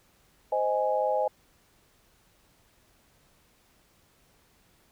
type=chord; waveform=sine; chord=Ab major; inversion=first; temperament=just; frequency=519.1 / 623 / 830.6 Hz; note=C5 / Eb5 / Ab5; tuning=-14 / +2 / 0 cents; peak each=-28 dBFS; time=0.52-1.28 s; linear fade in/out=5 ms; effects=pink hiss -64 dBFS RMS until 4.91 s